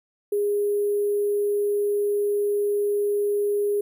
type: tone with sample-and-hold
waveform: sine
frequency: 410 Hz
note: G#4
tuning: 22 cents flat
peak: -20 dBFS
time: 0.32-3.81 s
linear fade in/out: 5 ms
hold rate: 11025 Hz
effects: none